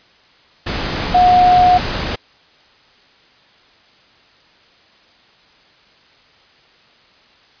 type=tone in noise; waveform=sine; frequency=724 Hz; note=F#5; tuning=38 cents flat; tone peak=-7 dBFS; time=1.14-1.78 s; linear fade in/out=10 ms; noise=pink; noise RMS=-21 dBFS; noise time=0.66-2.16 s; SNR=+11 dB; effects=white hiss -50 dBFS RMS until 7.6 s + resampled to 11025 Hz